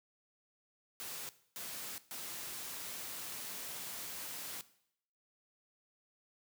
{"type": "noise bursts at uneven times", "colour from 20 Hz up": "white", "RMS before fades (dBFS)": -44, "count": 3, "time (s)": [[1, 1.29], [1.56, 1.98], [2.11, 4.61]], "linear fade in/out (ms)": 0, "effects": ["noise-tail reverb RT60 0.7 s tail -17 dB re dry", "high-pass 100 Hz 12 dB/octave"]}